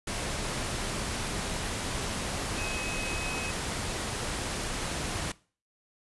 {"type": "tone in noise", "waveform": "sine", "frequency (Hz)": 2546, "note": "D#7", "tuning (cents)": 39, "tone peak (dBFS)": -36, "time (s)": [2.58, 3.51], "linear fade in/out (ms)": 5, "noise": "pink", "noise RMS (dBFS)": -33, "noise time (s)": [0.07, 5.32], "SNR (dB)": -6, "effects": ["noise-tail reverb RT60 0.4 s tail -21 dB re dry", "resampled to 24000 Hz"]}